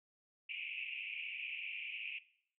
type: band-pass noise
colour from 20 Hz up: pink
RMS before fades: -44 dBFS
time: 0.49-2.19 s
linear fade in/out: 10 ms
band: 2300 to 2800 Hz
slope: 96 dB/octave
effects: noise-tail reverb RT60 0.6 s tail -17 dB re dry